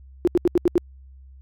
sine tone bursts, 350 Hz, F4, 4 cents sharp, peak -13 dBFS, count 6, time 0.25-0.779 s, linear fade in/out 0 ms, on 24 ms, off 77 ms, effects added 66 Hz sine -43 dBFS peak until 1.41 s

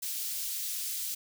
white high-pass noise, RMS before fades -35 dBFS, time 0.02-1.15 s, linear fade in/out 10 ms, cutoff 3800 Hz, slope 12 dB/octave, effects none

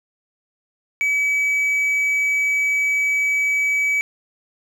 triangle tone, 2284 Hz, D7, 49 cents flat, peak -15 dBFS, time 1.01-4.01 s, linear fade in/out 0 ms, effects none

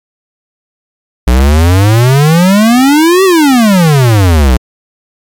square exponential two-way sweep, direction up then down, 58.7 to 392 to 58.7 Hz, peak -4 dBFS, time 1.27-4.57 s, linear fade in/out 5 ms, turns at 3.24 s, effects MP3 96 kbps

